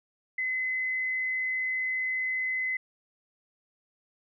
sine tone with frequency modulation, 2035 Hz, C7, 49 cents flat, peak -27 dBFS, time 0.38-2.77 s, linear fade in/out 5 ms, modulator 45.1 Hz, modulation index 0.26, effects none

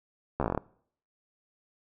slowing click train, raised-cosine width 1 ms, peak -14 dBFS, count 10, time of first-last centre 0.4-0.577 s, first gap 13 ms, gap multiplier 1.1, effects noise-tail reverb RT60 0.6 s tail -23 dB re dry

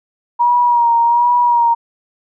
sine tone with vibrato, 951 Hz, A#5, 34 cents sharp, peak -9 dBFS, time 0.39-1.75 s, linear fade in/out 20 ms, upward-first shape sine, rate 1.3 Hz, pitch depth 35 cents each way, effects none

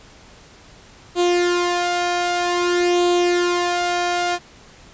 sawtooth tone with flanger, 352.2 Hz, F4, 15 cents sharp, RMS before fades -19 dBFS, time 1.15-4.39 s, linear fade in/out 50 ms, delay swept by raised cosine 0.27 to 1.57 ms, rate 0.52 Hz, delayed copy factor +0.6, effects pink hiss -46 dBFS RMS until 4.93 s + resampled to 16000 Hz

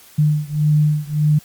sine beating tone pair, 150 / 151.7 Hz, D3 / D#3, +37 / -44 cents, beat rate 1.7 Hz, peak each -16 / -17 dBFS, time 0.18-1.39 s, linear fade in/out 10 ms, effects white hiss -46 dBFS RMS until 1.44 s + Opus 48 kbps

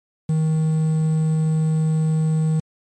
triangle tone with quantisation, 157.7 Hz, D#3, 24 cents sharp, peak -14 dBFS, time 0.29-2.6 s, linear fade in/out 5 ms, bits 7, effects MP3 48 kbps

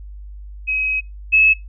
sine tone pair in turn, 2543 / 2589 Hz, D#7 / E7, +37 / -32 cents, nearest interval unison, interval 31 cents, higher second, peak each -17 / -9 dBFS, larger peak second, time 0.67-1.01 / 1.32-1.54 s, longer first, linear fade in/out 20 ms, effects noise-tail reverb RT60 0.2 s tail -23 dB re dry + added 50 Hz sine -32 dBFS peak until 1.68 s

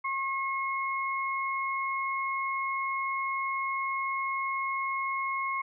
sine tone pair together, 1081 / 2165 Hz, C#6 / C#7, -44 / -41 cents, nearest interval octave, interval 1203 cents, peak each -30 / -33 dBFS, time 0.04-5.62 s, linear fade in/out 10 ms, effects none

